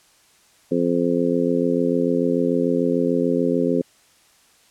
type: harmonic tone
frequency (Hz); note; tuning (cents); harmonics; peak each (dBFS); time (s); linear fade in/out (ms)
86.8; F2; -10; 2 / 3 / 4 / 5 / 6; -26 / -21 / -25 / -23 / -25; 0.71-3.82; 10
effects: white hiss -56 dBFS RMS until 4.7 s + low-pass 10000 Hz 12 dB/octave